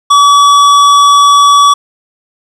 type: tone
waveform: square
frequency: 1142 Hz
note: D6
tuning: 49 cents flat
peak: -3 dBFS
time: 0.1-1.74 s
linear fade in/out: 10 ms
effects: low-pass 7000 Hz 12 dB/octave + 7-bit